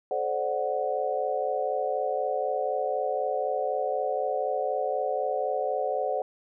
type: chord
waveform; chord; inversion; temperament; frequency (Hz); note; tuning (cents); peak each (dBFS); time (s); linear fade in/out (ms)
sine; D dominant seventh; second; equal with one note detuned; 430.2 / 523.3 / 587.3 / 740; A4 / C5 / D5 / F#5; -39 / 0 / 0 / 0; -33 / -30 / -31 / -30; 0.11-6.22; 2
effects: none